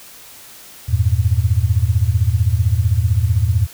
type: chord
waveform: sine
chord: E diminished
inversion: none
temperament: equal with one note detuned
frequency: 82.41 / 98 / 113.68 Hz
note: E2 / G2 / Bb2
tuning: 0 / 0 / -43 cents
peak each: -17 dBFS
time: 0.88-3.67 s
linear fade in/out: 20 ms
effects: white hiss -40 dBFS RMS until 3.73 s